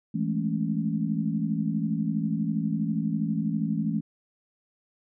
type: chord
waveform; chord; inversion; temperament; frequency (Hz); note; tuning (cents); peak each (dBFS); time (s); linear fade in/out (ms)
sine; A major seventh; second; equal; 164.81 / 207.7 / 220 / 277.2; E3 / G#3 / A3 / C#4; 0 / 0 / 0 / 0; -29 / -30 / -29 / -33; 0.14-4.01; 10
effects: none